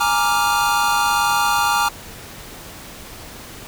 square chord, Bb dominant seventh, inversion third, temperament equal, 830.6 / 932.3 / 1174.7 / 1396.9 Hz, Ab5 / Bb5 / D6 / F6, 0 / 0 / 0 / 0 cents, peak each -22 dBFS, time 0-1.89 s, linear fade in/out 10 ms, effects pink hiss -37 dBFS RMS until 3.67 s

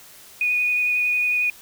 sine tone with vibrato, 2471 Hz, D#7, 13 cents flat, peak -18 dBFS, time 0.41-1.5 s, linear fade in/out 2 ms, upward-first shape sine, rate 11 Hz, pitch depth 12 cents each way, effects white hiss -46 dBFS RMS until 1.61 s

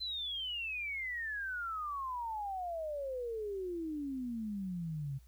sine exponential sweep, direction down, 4107 to 132.8 Hz, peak -36 dBFS, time 0-5.19 s, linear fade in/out 20 ms, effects added 60 Hz sine -56 dBFS peak until 5.27 s + white hiss -71 dBFS RMS until 5.27 s

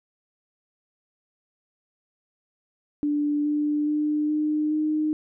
sine tone with pitch steps, 293.7 / 296.9 / 300.2 / 303.5 / 306.9 Hz, D4 / D4 / D4 / D#4 / D#4, 0 / +19 / +38 / -43 / -24 cents, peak -21 dBFS, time 3.03-5.13 s, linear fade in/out 0 ms, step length 420 ms, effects none

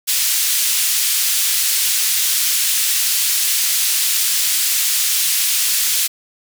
white band-pass noise, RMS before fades -17 dBFS, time 0.07-6.08 s, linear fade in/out 20 ms, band 2600 to 15000 Hz, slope 12 dB/octave, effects none

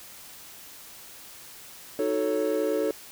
triangle chord, D# half-diminished seventh, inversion none, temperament equal, 311.1 / 370 / 440 / 554.4 Hz, D#4 / F#4 / A4 / C#5, 0 / 0 / 0 / 0 cents, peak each -28 / -31 / -25 / -27 dBFS, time 1.99-2.91 s, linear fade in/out 2 ms, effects white hiss -46 dBFS RMS until 3.11 s

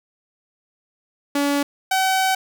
sawtooth tone pair in turn, 284.8 / 760.3 Hz, C#4 / F#5, +47 / +47 cents, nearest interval octave + perfect fourth, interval 1700 cents, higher second, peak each -14 / -13 dBFS, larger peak second, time 1.35-1.63 / 1.91-2.35 s, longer second, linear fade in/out 5 ms, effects none

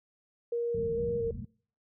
sine tone with vibrato, 466.2 Hz, A#4, in tune, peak -28 dBFS, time 0.52-1.31 s, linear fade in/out 5 ms, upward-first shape square, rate 2.2 Hz, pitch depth 19 cents each way
pink low-pass noise, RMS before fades -37 dBFS, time 0.74-1.45 s, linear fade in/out 5 ms, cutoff 230 Hz, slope 96 dB/octave
effects noise-tail reverb RT60 0.5 s tail -25 dB re dry + high-pass 60 Hz 12 dB/octave

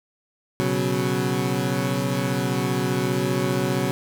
20% pulse chord, B suspended second, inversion none, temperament equal, 123.47 / 138.59 / 185 Hz, B2 / C#3 / F#3, 0 / 0 / 0 cents, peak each -21 dBFS, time 0.6-3.91 s, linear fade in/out 0 ms, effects none

